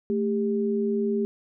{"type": "tone pair together", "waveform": "sine", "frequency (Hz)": [220.5, 399.6], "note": ["A3", "G4"], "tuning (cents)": [4, 33], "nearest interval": "minor seventh", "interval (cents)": 1029, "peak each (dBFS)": -25, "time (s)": [0.1, 1.25], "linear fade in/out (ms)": 0, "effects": []}